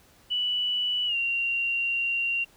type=tone with pitch glide; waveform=sine; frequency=2960 to 2762 Hz; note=F#7 to F7; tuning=0 to -20 cents; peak=-24 dBFS; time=0.3-2.45 s; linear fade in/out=20 ms; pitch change=-120 cents; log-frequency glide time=1.06-1.16 s; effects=pink hiss -58 dBFS RMS until 2.56 s